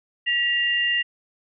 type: tone pair together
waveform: sine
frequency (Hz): 1927.2 / 2798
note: B6 / F7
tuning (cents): -43 / +3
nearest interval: tritone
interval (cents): 646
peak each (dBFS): -22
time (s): 0.26-1.03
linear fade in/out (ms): 20
effects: none